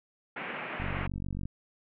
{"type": "band-pass noise", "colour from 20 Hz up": "white", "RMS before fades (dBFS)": -38, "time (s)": [0.36, 1.07], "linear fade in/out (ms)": 5, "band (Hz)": [140, 2600], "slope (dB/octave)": 48}
{"type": "click train", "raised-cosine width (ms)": 5, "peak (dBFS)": -24, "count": 32, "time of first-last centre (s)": [0.8, 1.455], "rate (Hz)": 47.3}
{"effects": []}